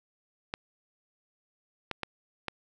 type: clicks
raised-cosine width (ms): 0.3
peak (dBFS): -16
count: 4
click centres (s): 0.539 / 1.913 / 2.033 / 2.483
effects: none